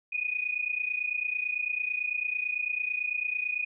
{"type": "tone pair together", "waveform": "sine", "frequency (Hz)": [2460, 2489], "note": ["D#7", "D#7"], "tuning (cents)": [-20, 0], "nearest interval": "unison", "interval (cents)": 20, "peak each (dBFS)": [-31, -31], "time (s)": [0.12, 3.65], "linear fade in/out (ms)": 10, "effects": []}